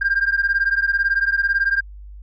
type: beating tone pair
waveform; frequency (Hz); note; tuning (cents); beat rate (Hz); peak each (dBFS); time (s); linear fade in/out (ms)
sine; 1590 / 1608; G6 / G6; +24 / +44; 18; -18; 0.01-1.81; 10
effects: tanh soft clip ceiling -11 dBFS + added 50 Hz sine -35 dBFS peak until 2.22 s